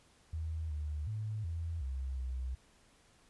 sine tone with pitch steps, 79.9 / 74.9 / 107.6 / 83 / 66.1 / 63.8 Hz, D#2 / D2 / A2 / E2 / C2 / C2, +47 / +35 / -38 / +12 / +18 / -43 cents, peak -35 dBFS, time 0.33-2.55 s, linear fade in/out 5 ms, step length 370 ms, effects pink hiss -66 dBFS RMS until 3.29 s + resampled to 24000 Hz

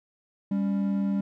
triangle tone pair together, 198.27 / 279.5 Hz, G3 / C#4, +20 / +14 cents, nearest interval tritone, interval 594 cents, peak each -22 / -31 dBFS, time 0.51-1.21 s, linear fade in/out 5 ms, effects none

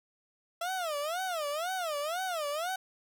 30% pulse tone with vibrato, 660 Hz, E5, 2 cents sharp, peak -29 dBFS, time 0.61-2.76 s, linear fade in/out 5 ms, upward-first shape sine, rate 2 Hz, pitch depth 240 cents each way, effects none

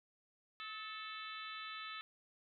harmonic tone with a mistuned harmonic, 440 Hz, A4, in tune, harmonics 3 / 4 / 5 / 6 / 7 / 8 / 9, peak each -48 / -52 / -54 / -53 / -56 / -53 / -54 dBFS, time 0.6-2.01 s, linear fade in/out 0 ms, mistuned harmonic 3, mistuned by -39 cents, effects none

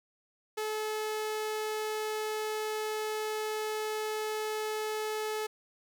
sawtooth tone, 430.8 Hz, A4, 37 cents flat, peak -28 dBFS, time 0.57-5.47 s, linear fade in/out 10 ms, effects none

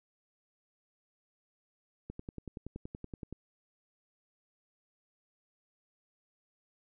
click train, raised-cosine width 3 ms, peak -28 dBFS, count 14, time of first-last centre 2.1-3.326 s, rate 10.6 Hz, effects none

